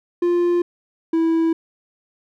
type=tone pair in turn; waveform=triangle; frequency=349.3 / 327.6 Hz; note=F4 / E4; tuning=0 / -11 cents; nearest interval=minor second; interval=111 cents; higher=first; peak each=-13 dBFS; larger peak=neither; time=0.22-0.62 / 1.13-1.53 s; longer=neither; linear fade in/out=5 ms; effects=none